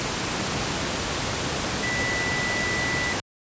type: tone in noise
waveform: sine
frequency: 1975.5 Hz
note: B6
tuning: in tune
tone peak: -26 dBFS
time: 1.83-3.13 s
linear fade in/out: 0 ms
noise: pink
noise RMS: -26 dBFS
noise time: 0-3.2 s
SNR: -3 dB
effects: high-pass 80 Hz 12 dB/octave + resampled to 16000 Hz